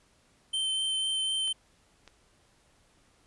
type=tone with vibrato; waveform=square; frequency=3100 Hz; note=G7; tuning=20 cents flat; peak=-28 dBFS; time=0.53-1.53 s; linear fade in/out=10 ms; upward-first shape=sine; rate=4 Hz; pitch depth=10 cents each way
type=clicks; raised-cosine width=0.2 ms; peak=-31 dBFS; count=2; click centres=1.477 / 2.077 s
effects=pink hiss -65 dBFS RMS until 3.26 s + resampled to 24000 Hz